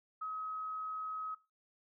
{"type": "tone", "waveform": "sine", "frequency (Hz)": 1273, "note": "D#6", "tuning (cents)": 39, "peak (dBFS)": -37, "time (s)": [0.21, 1.35], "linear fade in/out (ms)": 10, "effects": ["noise-tail reverb RT60 0.3 s tail -19 dB re dry"]}